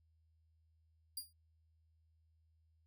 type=tone with exponential decay; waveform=10% pulse; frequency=4803 Hz; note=D8; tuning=38 cents sharp; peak=-31 dBFS; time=1.17-1.33 s; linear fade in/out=5 ms; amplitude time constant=33 ms; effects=added 80 Hz sine -70 dBFS peak until 2.86 s